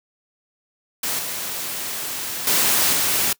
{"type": "noise with level steps", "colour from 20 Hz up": "white", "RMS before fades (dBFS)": [-24, -28, -18, -20], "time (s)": [1.03, 3.33], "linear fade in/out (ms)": 5, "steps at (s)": [1.19, 2.47, 2.93], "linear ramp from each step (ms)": 2, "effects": ["noise-tail reverb RT60 0.1 s tail -22 dB re dry", "high-pass 100 Hz 12 dB/octave"]}